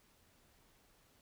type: silence
effects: pink hiss -69 dBFS RMS until 1.21 s